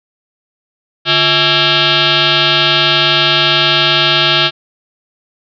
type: tone with frequency modulation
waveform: sine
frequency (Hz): 146.83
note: D3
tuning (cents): 0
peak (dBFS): -8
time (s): 1.05-4.51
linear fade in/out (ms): 50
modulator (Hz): 497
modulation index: 7.9
effects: none